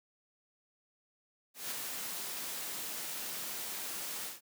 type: noise with ADSR envelope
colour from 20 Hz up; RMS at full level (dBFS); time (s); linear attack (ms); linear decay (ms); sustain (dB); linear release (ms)
white; -37; 1.54-4.41; 170; 14; -3; 160
effects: high-pass 150 Hz 12 dB/octave